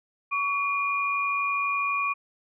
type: tone pair together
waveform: sine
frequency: 1128 / 2424 Hz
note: C#6 / D#7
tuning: +30 / -46 cents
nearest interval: octave + minor second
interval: 1324 cents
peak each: -26 / -27 dBFS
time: 0.31-2.14 s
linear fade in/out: 20 ms
effects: none